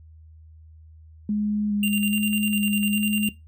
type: tone with vibrato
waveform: sine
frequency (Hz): 207.4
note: G#3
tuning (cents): -2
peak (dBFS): -21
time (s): 1.29-3.29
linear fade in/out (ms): 2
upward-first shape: square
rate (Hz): 1.2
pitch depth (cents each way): 15
type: tone with tremolo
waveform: square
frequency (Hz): 2783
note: F7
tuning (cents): -7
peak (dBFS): -23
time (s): 1.83-3.29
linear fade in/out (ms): 2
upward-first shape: square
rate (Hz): 10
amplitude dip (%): 50
effects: noise-tail reverb RT60 0.2 s tail -18 dB re dry + added 79 Hz sine -45 dBFS peak until 3.47 s